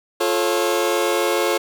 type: chord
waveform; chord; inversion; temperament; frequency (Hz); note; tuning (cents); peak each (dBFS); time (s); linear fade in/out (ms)
sawtooth; F augmented; none; just; 349.2 / 436.5 / 545.7; F4 / A4 / C#5; 0 / -14 / -27; -18; 0.2-1.58; 10
effects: none